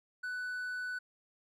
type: tone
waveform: triangle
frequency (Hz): 1491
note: F#6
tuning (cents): +13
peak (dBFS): -34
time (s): 0.23-0.99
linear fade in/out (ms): 10
effects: none